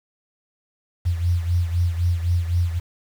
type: beating tone pair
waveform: sine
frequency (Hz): 86.2 / 90.1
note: F2 / F#2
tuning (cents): -22 / -45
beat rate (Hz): 3.9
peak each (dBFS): -19 / -25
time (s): 1.05-2.8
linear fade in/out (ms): 20
effects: 7-bit